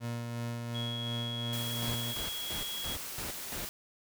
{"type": "tone with tremolo", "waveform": "30% pulse", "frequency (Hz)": 118.1, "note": "A#2", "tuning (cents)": 23, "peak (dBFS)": -31, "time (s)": [0, 2.15], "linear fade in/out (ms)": 50, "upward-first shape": "sine", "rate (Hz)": 2.8, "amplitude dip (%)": 30}
{"type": "tone", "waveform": "sine", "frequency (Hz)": 3322, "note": "G#7", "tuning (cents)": 0, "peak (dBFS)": -37, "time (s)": [0.74, 2.96], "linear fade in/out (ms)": 20}
{"type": "noise", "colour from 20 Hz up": "white", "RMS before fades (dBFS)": -41, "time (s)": [1.53, 3.69], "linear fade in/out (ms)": 0}
{"type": "noise bursts", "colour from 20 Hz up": "pink", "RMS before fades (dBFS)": -40, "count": 6, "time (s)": [1.82, 3.65], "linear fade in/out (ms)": 2, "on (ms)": 130, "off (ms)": 210}
{"effects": []}